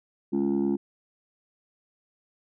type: chord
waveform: sine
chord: Db major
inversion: second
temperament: just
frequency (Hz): 207.9 / 277.2 / 346.5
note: Ab3 / Db4 / F4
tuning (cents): +2 / 0 / -14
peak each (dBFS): -25 / -25 / -25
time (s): 0.32-0.77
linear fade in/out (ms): 20
effects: tanh soft clip ceiling -18 dBFS